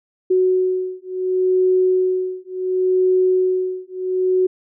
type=beating tone pair; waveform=sine; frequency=370 / 370.7 Hz; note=F#4 / F#4; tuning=0 / +3 cents; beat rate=0.7 Hz; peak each=-18 dBFS; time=0.3-4.47 s; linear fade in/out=10 ms; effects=none